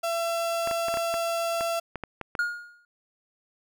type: tone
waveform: 35% pulse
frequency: 673 Hz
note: E5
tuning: 36 cents sharp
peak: -24 dBFS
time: 0.03-1.8 s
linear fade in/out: 10 ms
type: clicks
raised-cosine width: 0.5 ms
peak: -18 dBFS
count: 11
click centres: 0.674 / 0.712 / 0.884 / 0.941 / 0.972 / 1.141 / 1.609 / 1.957 / 2.037 / 2.213 / 2.352 s
type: tone with exponential decay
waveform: triangle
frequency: 1428 Hz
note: F6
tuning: 38 cents sharp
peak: -19 dBFS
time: 2.39-2.85 s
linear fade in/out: 2 ms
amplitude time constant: 98 ms
effects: none